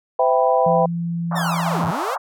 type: chord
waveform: sine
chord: C major seventh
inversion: none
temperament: equal with one note detuned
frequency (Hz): 510.7 / 659.3 / 784 / 987.8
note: C5 / E5 / G5 / B5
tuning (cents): -42 / 0 / 0 / 0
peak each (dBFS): -18 / -19 / -19 / -22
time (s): 0.19-0.86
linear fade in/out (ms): 5
type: tone with pitch glide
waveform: sine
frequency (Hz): 170 to 168.44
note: F3 to E3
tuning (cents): -46 to +38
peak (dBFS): -21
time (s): 0.66-1.91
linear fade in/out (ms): 5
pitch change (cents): -16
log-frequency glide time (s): 0.94-1.58
type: band-pass noise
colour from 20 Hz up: white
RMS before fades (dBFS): -25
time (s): 1.31-2.18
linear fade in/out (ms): 10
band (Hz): 620 to 1300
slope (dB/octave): 48
type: linear two-way sweep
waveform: sawtooth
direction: down then up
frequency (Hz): 1876 to 82.41 to 571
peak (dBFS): -22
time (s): 1.35-2.16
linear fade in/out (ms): 20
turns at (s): 1.85
effects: none